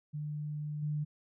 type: tone with level steps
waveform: sine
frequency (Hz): 149.6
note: D3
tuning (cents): +32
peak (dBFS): -35 / -31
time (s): 0.13-1.05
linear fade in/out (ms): 20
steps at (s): 0.82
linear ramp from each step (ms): 10
effects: none